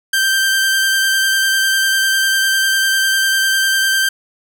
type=tone with vibrato; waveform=sawtooth; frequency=1568 Hz; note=G6; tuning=in tune; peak=-9 dBFS; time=0.13-4.09 s; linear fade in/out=5 ms; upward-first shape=square; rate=10 Hz; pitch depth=12 cents each way; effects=none